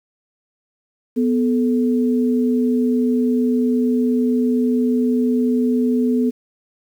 sine tone pair together, 246.7 / 435.7 Hz, B3 / A4, -2 / -17 cents, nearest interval minor seventh, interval 985 cents, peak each -15 / -22 dBFS, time 1.16-6.31 s, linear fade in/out 20 ms, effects 8-bit

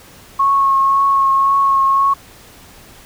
sine tone with vibrato, 1094 Hz, C#6, 23 cents flat, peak -10 dBFS, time 0.39-2.14 s, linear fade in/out 10 ms, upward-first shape triangle, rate 1.9 Hz, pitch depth 19 cents each way, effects pink hiss -42 dBFS RMS until 3.05 s

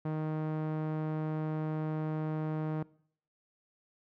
sawtooth tone with low-pass filter, 155.56 Hz, D#3, in tune, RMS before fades -34 dBFS, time 0.05-2.83 s, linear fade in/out 5 ms, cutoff 1100 Hz, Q 0.66, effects noise-tail reverb RT60 0.6 s tail -22 dB re dry

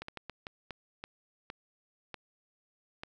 slowing click train, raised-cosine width 0.3 ms, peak -24 dBFS, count 10, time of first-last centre 0.02-3.035 s, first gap 64 ms, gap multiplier 1.39, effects none

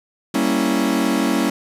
40% pulse chord, G diminished seventh, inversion none, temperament equal, 196 / 233.1 / 277.2 / 329.6 Hz, G3 / Bb3 / Db4 / Fb4, 0 / 0 / 0 / 0 cents, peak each -23 / -21 / -20 / -22 dBFS, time 0.34-1.5 s, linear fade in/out 5 ms, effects resampled to 32000 Hz + 8-bit

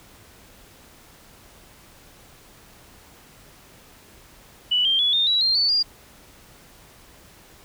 sine tone with pitch steps, 2960 / 3172 / 3400 / 3644 / 3906 / 4186 / 4487 / 4809 Hz, F#7 / G7 / G#7 / A#7 / B7 / C8 / C#8 / D8, 0 / +20 / +40 / -40 / -20 / 0 / +20 / +40 cents, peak -17 dBFS, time 4.71-5.83 s, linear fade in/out 10 ms, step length 140 ms, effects pink hiss -50 dBFS RMS until 7.64 s

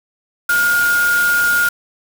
sine tone in noise, 1425 Hz, F6, 34 cents sharp, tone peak -12 dBFS, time 0.49-1.69 s, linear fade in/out 5 ms, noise white, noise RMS -24 dBFS, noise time 0.49-1.69 s, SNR +9 dB, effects none

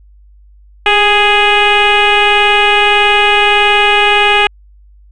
sine tone with frequency modulation, 1661.2 Hz, G#6, in tune, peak -5 dBFS, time 0.86-4.47 s, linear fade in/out 2 ms, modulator 418 Hz, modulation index 3.2, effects tanh soft clip ceiling -2 dBFS + added 50 Hz sine -39 dBFS peak until 5.11 s

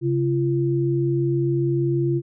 sine tone pair together, 135.96 / 342.6 Hz, C#3 / F4, -33 / -33 cents, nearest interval octave + major third, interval 1600 cents, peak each -21 dBFS, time 0.01-2.22 s, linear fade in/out 50 ms, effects none

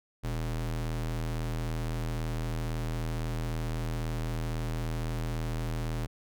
square ring-modulated tone, 80.8 Hz, E2, 34 cents flat, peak -28 dBFS, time 0.23-6.07 s, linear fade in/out 20 ms, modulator 38.9 Hz, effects none

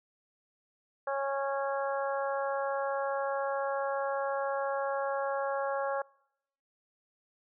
harmonic tone, 275.4 Hz, C#4, 11 cents flat, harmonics 2 / 3 / 4 / 5 / 6, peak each -32 / -36 / -38 / -40 / -42 dBFS, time 1.07-6.02 s, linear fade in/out 5 ms, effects noise-tail reverb RT60 0.8 s tail -25 dB re dry

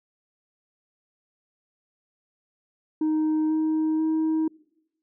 sine tone with pitch steps, 311.1 / 314 / 316.9 Hz, D#4 / D#4 / D#4, 0 / +16 / +32 cents, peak -18 dBFS, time 3.01-4.48 s, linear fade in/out 5 ms, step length 490 ms, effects noise-tail reverb RT60 0.9 s tail -25 dB re dry + tanh soft clip ceiling -20 dBFS

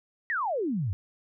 sine exponential sweep, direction down, 1959 to 86.1 Hz, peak -26 dBFS, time 0.3-0.93 s, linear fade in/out 0 ms, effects none

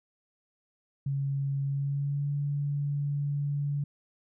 sine tone with pitch glide, 138.59 to 143.48 Hz, C#3 to D3, 0 to -40 cents, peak -27 dBFS, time 1.06-3.84 s, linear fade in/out 5 ms, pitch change +60 cents, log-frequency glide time 1.64-2.3 s, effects none

